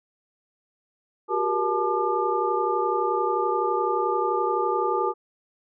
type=tone cluster; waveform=sine; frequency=368 / 399.6 / 472.3 / 867 / 1201 Hz; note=F#4 / G4 / A#4 / A5 / D6; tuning=-9 / +33 / +23 / -26 / +38 cents; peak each=-28 / -29 / -28 / -27 / -27 dBFS; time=1.28-5.14 s; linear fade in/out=50 ms; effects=none

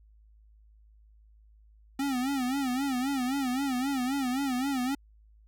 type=tone with vibrato; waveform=square; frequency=263.7 Hz; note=C4; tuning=14 cents sharp; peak=-28 dBFS; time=1.99-4.95 s; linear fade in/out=5 ms; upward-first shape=sine; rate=3.8 Hz; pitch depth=120 cents each way; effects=added 53 Hz sine -55 dBFS peak until 5.47 s

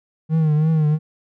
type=tone with vibrato; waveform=triangle; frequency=155.56 Hz; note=D#3; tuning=in tune; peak=-12 dBFS; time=0.29-0.99 s; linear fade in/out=50 ms; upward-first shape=triangle; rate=3 Hz; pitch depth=77 cents each way; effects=none

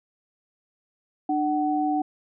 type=tone pair together; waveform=sine; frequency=299.4 / 751 Hz; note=D4 / F#5; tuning=+33 / +26 cents; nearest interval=octave + major third; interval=1593 cents; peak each=-24 dBFS; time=1.29-2.02 s; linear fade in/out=5 ms; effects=none

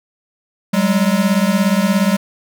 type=beating tone pair; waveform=square; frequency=188.6 / 205.6 Hz; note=F#3 / G#3; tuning=+33 / -17 cents; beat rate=17 Hz; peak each=-16 dBFS; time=0.73-2.17 s; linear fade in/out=10 ms; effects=none

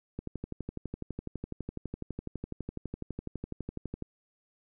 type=click train; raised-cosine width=3 ms; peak=-23 dBFS; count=47; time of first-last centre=0.19-4.023 s; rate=12 Hz; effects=none

